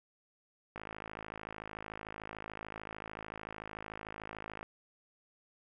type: click train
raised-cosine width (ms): 0.5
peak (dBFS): -27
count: 208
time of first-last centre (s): 0.76-4.629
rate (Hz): 53.5
effects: none